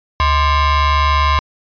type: ring-modulated tone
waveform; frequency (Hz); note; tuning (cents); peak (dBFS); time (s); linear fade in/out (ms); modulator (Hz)
45% pulse; 558; C#5; +11; -8; 0.2-1.39; 0; 485
effects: resampled to 11025 Hz